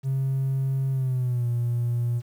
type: tone with pitch glide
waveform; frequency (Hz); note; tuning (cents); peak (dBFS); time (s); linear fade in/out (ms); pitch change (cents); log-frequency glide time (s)
triangle; 134.3 to 119.65; C3 to A#2; +46 to +46; -19; 0.03-2.22; 50; -200; 0.91-1.47
effects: tanh soft clip ceiling -18 dBFS + 9-bit